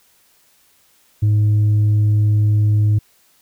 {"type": "tone with tanh clipping", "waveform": "sine", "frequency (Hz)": 105.4, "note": "G#2", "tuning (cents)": 26, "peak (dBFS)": -12, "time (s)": [1.22, 2.99], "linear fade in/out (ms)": 10, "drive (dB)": 2, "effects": ["white hiss -56 dBFS RMS until 3.41 s"]}